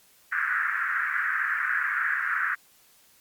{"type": "band-pass noise", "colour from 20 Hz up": "pink", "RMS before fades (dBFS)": -27, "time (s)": [0.32, 2.55], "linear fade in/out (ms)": 5, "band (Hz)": [1400, 1800], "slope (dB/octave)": 48, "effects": ["white hiss -59 dBFS RMS until 3.2 s", "Opus 48 kbps"]}